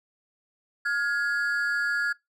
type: ring-modulated tone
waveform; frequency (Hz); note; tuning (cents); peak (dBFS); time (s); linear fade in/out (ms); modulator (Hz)
triangle; 1546; G6; -24; -19; 0.85-2.13; 10; 127
effects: noise-tail reverb RT60 0.2 s tail -25 dB re dry